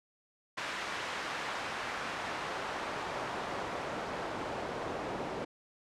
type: noise with band-pass filter sweep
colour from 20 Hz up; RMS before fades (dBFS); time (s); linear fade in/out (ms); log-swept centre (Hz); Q
pink; -38; 0.57-5.45; 10; 1700 to 530; 0.82
effects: low-pass 9000 Hz 12 dB/octave